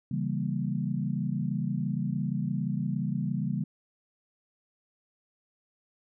sine chord, C# diminished seventh, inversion none, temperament equal, 138.59 / 164.81 / 196 / 233.1 Hz, C#3 / E3 / G3 / Bb3, 0 / 0 / 0 / 0 cents, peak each -32 / -33 / -32 / -35 dBFS, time 0.11-3.64 s, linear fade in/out 5 ms, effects none

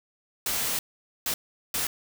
white noise bursts at uneven times, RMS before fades -28 dBFS, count 3, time 0.46-0.79 / 1.26-1.34 / 1.74-1.87 s, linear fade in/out 2 ms, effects none

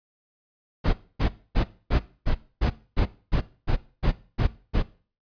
brown noise bursts, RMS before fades -20 dBFS, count 12, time 0.84-4.828 s, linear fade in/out 20 ms, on 94 ms, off 260 ms, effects noise-tail reverb RT60 0.4 s tail -18 dB re dry + resampled to 11025 Hz

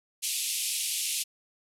white band-pass noise, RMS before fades -31 dBFS, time 0.22-1.24 s, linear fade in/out 20 ms, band 2400 to 12000 Hz, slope 48 dB/octave, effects none

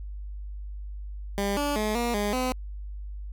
15% pulse tone with pitch steps, 200.1 / 289.2 / 213.5 / 237.9 / 205.7 / 254.8 Hz, G3 / D4 / G#3 / A#3 / G#3 / C4, +36 / -27 / +48 / +35 / -16 / -46 cents, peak -19 dBFS, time 1.38-2.52 s, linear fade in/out 0 ms, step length 190 ms, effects added 50 Hz sine -34 dBFS peak until 3.32 s

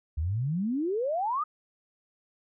sine exponential sweep, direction up, 71.4 to 1277 Hz, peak -26 dBFS, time 0.17-1.44 s, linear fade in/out 10 ms, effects none

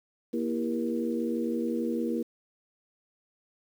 harmonic tone with a mistuned harmonic, 78.9 Hz, D#2, 25 cents sharp, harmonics 3 / 4 / 5 / 6, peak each -30 / -32 / -37 / -34 dBFS, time 0.33-2.23 s, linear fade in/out 10 ms, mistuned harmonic 4, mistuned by +67 cents, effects 9-bit

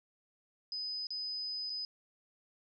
sine tone with dropouts, 5010 Hz, D#8, 11 cents sharp, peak -36 dBFS, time 0.72-1.85 s, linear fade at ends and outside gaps 1 ms, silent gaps 1.069-1.105 / 1.697-1.701 s, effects none

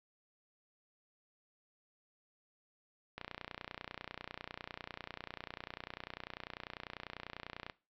click train, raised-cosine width 0.3 ms, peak -26 dBFS, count 137, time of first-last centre 3.18-7.698 s, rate 30.1 Hz, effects noise-tail reverb RT60 0.3 s tail -19 dB re dry + low-pass 5000 Hz 12 dB/octave

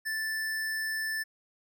square tone, 1760 Hz, A6, in tune, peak -31 dBFS, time 0.05-1.24 s, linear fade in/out 20 ms, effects none

